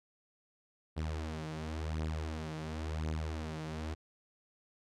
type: beating tone pair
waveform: sawtooth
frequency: 77.8 / 78.74 Hz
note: D#2 / D#2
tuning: 0 / +21 cents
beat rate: 0.94 Hz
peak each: -36 / -34 dBFS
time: 0.96-3.95 s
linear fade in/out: 20 ms
effects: low-pass 7000 Hz 12 dB/octave